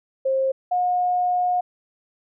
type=tone pair in turn; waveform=sine; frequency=532 / 720.3 Hz; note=C5 / F#5; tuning=+29 / -47 cents; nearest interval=perfect fourth; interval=524 cents; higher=second; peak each=-18 dBFS; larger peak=neither; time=0.25-0.52 / 0.71-1.61 s; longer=second; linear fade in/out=10 ms; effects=none